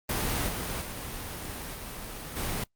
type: noise with level steps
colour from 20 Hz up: pink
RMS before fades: -29 / -33 / -37 / -39 / -32 dBFS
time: 0.09-2.64 s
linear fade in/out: 5 ms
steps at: 0.48 / 0.81 / 1.74 / 2.36 s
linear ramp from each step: 10 ms
effects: noise-tail reverb RT60 0.1 s tail -24 dB re dry + Opus 32 kbps